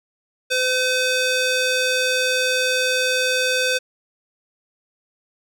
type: tone with band-pass filter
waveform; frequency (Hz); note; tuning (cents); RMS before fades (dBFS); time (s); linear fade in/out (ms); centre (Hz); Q
square; 510; C5; -44; -20; 0.5-3.79; 20; 3700; 0.63
effects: none